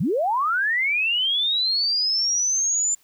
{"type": "linear sweep", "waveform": "sine", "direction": "up", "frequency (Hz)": [121.8, 7190], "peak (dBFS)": -19, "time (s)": [0, 2.95], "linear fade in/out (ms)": 10, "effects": ["white hiss -60 dBFS RMS until 3.03 s"]}